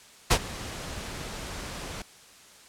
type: noise with ADSR envelope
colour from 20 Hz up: pink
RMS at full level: -17 dBFS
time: 0.3-2.02 s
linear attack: 15 ms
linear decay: 66 ms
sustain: -20 dB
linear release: 3 ms
effects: white hiss -52 dBFS RMS until 2.68 s + low-pass 9000 Hz 12 dB/octave